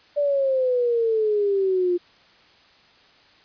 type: exponential sweep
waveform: sine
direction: down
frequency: 587.3 to 349.2 Hz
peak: -18 dBFS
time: 0.16-1.98 s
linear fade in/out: 20 ms
effects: white hiss -54 dBFS RMS until 3.44 s + resampled to 11025 Hz